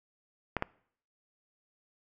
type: clicks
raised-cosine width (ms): 0.5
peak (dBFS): -14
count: 2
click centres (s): 0.567 / 0.624
effects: noise-tail reverb RT60 0.6 s tail -23 dB re dry